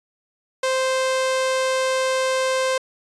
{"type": "tone", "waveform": "sawtooth", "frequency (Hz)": 522, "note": "C5", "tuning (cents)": -4, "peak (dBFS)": -15, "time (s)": [0.63, 2.78], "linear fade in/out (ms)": 5, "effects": ["resampled to 22050 Hz"]}